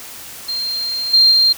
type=tone with level steps; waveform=sine; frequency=4186 Hz; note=C8; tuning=in tune; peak=-19 / -7 / -9 dBFS; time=0.48-1.53 s; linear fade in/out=10 ms; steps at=1.13 / 1.31 s; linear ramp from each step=10 ms; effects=white hiss -34 dBFS RMS until 1.57 s